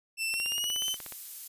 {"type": "tone with pitch glide", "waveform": "sawtooth", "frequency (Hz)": [2672, 3052], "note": ["E7", "G7"], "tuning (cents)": [23, -47], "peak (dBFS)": -26, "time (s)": [0.17, 0.97], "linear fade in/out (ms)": 50, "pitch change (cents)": 230, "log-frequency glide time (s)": [0.3, 0.84]}
{"type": "click train", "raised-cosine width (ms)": 0.3, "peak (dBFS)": -26, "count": 14, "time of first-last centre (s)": [0.34, 1.123], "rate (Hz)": 16.6}
{"type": "noise", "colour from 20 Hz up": "violet", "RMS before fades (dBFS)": -39, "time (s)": [0.82, 1.48], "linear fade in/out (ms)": 10}
{"effects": ["resampled to 32000 Hz"]}